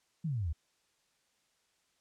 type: exponential sweep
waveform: sine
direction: down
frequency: 175 to 70.6 Hz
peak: -31 dBFS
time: 0.24-0.53 s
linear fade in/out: 10 ms
effects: white hiss -74 dBFS RMS until 2 s + low-pass 8000 Hz 12 dB/octave